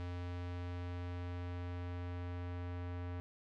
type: tone with low-pass filter sweep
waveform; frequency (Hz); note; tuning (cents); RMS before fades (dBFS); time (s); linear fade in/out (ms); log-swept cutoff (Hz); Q
square; 88.5; F2; +23; -42; 0-3.2; 0; 3700 to 2200; 0.8
effects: none